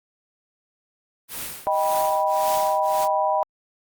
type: noise with tremolo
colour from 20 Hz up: white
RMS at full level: -30 dBFS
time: 1.28-3.08 s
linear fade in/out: 50 ms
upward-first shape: triangle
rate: 1.8 Hz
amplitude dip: 100%
type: chord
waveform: sine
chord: Eb augmented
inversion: none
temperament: equal with one note detuned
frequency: 622.3 / 784 / 979.8 Hz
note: Eb5 / G5 / B5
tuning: 0 / 0 / -14 cents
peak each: -23 dBFS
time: 1.67-3.43 s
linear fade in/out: 0 ms
effects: Opus 32 kbps